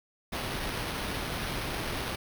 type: noise with sample-and-hold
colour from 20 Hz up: pink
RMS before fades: -34 dBFS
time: 0.32-2.16 s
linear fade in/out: 10 ms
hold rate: 7350 Hz
effects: none